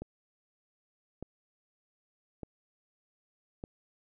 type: click train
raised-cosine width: 2 ms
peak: -26 dBFS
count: 4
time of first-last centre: 0.02-3.639 s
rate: 0.829 Hz
effects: none